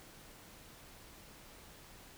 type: silence
effects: pink hiss -56 dBFS RMS until 2.17 s